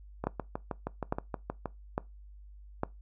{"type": "two click trains", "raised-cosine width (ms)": 1, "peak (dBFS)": [-15, -19], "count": [4, 10], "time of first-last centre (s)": [[0.27, 2.834], [0.24, 1.657]], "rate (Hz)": [1.17, 6.35], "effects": ["noise-tail reverb RT60 0.2 s tail -21 dB re dry", "added 50 Hz sine -48 dBFS peak until 3.01 s"]}